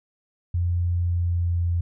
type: tone with pitch glide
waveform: sine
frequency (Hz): 87.31 to 86.21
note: F2 to F2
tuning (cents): 0 to -22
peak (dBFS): -20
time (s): 0.54-1.81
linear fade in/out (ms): 5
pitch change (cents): -22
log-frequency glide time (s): 0.98-1.65
effects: none